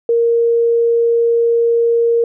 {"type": "tone", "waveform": "sine", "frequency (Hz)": 466.2, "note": "A#4", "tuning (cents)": 0, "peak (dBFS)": -10, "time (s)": [0.09, 2.24], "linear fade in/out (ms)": 2, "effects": []}